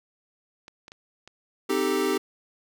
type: clicks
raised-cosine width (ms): 0.2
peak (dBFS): -27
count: 4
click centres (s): 0.681 / 0.881 / 0.919 / 1.276
type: chord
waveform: square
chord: A half-diminished seventh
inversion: first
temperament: equal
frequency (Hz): 261.6 / 311.1 / 392 / 440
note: C4 / Eb4 / G4 / A4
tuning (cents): 0 / 0 / 0 / 0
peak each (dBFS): -31 / -30 / -26 / -31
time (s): 1.69-2.18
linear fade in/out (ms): 10
effects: none